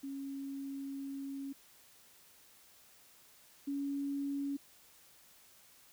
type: tone pair in turn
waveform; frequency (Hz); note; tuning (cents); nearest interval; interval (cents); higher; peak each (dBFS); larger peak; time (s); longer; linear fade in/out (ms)
sine; 274.9 / 280.5; C#4 / C#4; -14 / +21; unison; 35; second; -39 / -34; second; 0.03-1.53 / 3.67-4.57; first; 10
effects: white hiss -62 dBFS RMS until 5.92 s